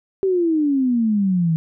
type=exponential sweep; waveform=sine; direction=down; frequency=392 to 157.8 Hz; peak=-15 dBFS; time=0.23-1.56 s; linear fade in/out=0 ms; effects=none